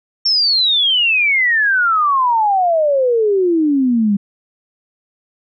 sine exponential sweep, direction down, 5490 to 195.9 Hz, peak -11 dBFS, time 0.25-4.17 s, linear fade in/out 10 ms, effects none

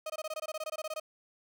35% pulse tone bursts, 625 Hz, D#5, 8 cents sharp, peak -33 dBFS, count 16, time 0.06-0.999 s, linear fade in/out 5 ms, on 39 ms, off 21 ms, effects none

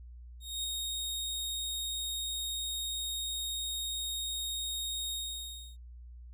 sawtooth tone with ADSR envelope, 3729 Hz, A#7, in tune, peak -29 dBFS, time 0.4-5.77 s, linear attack 240 ms, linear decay 3 ms, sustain -2 dB, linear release 650 ms, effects added 60 Hz sine -46 dBFS peak until 6.33 s

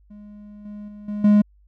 triangle tone with level steps, 207.7 Hz, G#3, in tune, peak -37 / -31 / -35 / -23 / -9 dBFS, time 0.1-1.42 s, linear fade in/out 10 ms, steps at 0.65 / 0.88 / 1.08 / 1.24 s, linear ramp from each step 5 ms, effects added 50 Hz sine -52 dBFS peak until 1.67 s

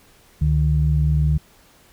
sine tone pair together, 71.17 / 150.8 Hz, C#2 / D3, +46 / +46 cents, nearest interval octave + minor second, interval 1300 cents, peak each -17 dBFS, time 0.41-1.38 s, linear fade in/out 10 ms, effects tanh soft clip ceiling -7 dBFS + pink hiss -53 dBFS RMS until 1.92 s

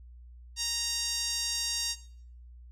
5% pulse tone with band-pass filter, 932.3 Hz, A#5, in tune, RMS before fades -32 dBFS, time 0.56-1.96 s, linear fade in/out 50 ms, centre 5000 Hz, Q 1.5, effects noise-tail reverb RT60 0.6 s tail -17 dB re dry + added 60 Hz sine -47 dBFS peak until 2.71 s

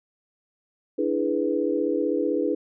sine chord, E dominant seventh, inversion third, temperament equal with one note detuned, 293.7 / 329.6 / 418.4 / 493.9 Hz, D4 / E4 / G#4 / B4, 0 / 0 / +13 / 0 cents, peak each -27 dBFS, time 0.98-2.55 s, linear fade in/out 10 ms, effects none

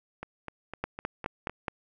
two click trains, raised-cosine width 0.5 ms, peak -22 / -15 dBFS, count 6 / 5, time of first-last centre 0.23-1.496 / 0.84-1.682 s, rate 3.95 / 4.75 Hz, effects none

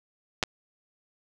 clicks, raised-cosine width 0.2 ms, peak -6 / -11 dBFS, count 2, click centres 0.428 / 0.436 s, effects none

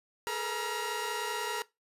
sawtooth tone cluster, 421.9 / 452.5 / 488.2 / 951 / 1373 Hz, G#4 / A4 / B4 / A#5 / F6, +27 / +48 / -20 / +34 / -30 cents, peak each -35 / -38 / -40 / -31 / -37 dBFS, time 0.27-1.62 s, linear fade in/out 0 ms, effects noise-tail reverb RT60 0.2 s tail -19 dB re dry + resampled to 32000 Hz

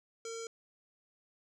square tone with low-pass filter, 456.2 Hz, A#4, 37 cents flat, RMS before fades -42 dBFS, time 0.25-0.47 s, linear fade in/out 2 ms, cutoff 6700 Hz, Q 5.6, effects none

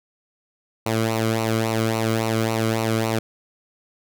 sawtooth tone with flanger, 112.1 Hz, A2, 33 cents sharp, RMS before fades -22 dBFS, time 0.86-3.19 s, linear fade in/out 5 ms, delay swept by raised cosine 0.59 to 1.16 ms, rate 3.6 Hz, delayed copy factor -0.7, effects none

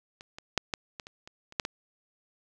clicks, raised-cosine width 0.2 ms, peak -28 / -25 / -7 / -12 / -21 / -28 / -28 / -30 / -9 / -15 dBFS, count 10, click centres 0.209 / 0.385 / 0.577 / 0.738 / 0.998 / 1.069 / 1.275 / 1.524 / 1.598 / 1.651 s, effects none

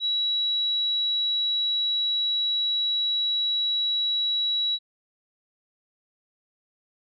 sine tone, 3900 Hz, B7, 23 cents flat, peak -22 dBFS, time 0-4.79 s, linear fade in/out 50 ms, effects none

